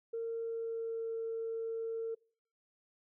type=tone with pitch glide; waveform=sine; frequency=458 to 453.5 Hz; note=A#4 to A#4; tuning=-31 to -48 cents; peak=-34 dBFS; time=0.13-2.15 s; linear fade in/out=10 ms; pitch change=-17 cents; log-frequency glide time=0.38-1.17 s; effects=noise-tail reverb RT60 0.5 s tail -25 dB re dry + tanh soft clip ceiling -30 dBFS